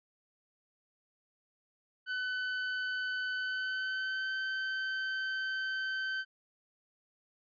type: tone with pitch glide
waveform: 40% pulse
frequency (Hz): 1508 to 1541.5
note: F#6 to G6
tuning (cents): +32 to -29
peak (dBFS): -32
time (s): 2.06-6.25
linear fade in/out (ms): 50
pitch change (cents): +39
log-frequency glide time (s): 3.34-4.33
effects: resampled to 11025 Hz